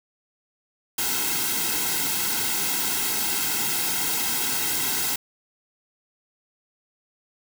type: noise with comb filter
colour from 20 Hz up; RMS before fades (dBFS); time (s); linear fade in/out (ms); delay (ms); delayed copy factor
white; -25; 0.98-5.16; 5; 1.7; -0.95
effects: none